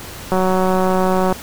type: click train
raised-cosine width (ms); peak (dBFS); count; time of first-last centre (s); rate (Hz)
1; -4; 188; 0.32-1.325; 186
effects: pink hiss -33 dBFS RMS until 1.42 s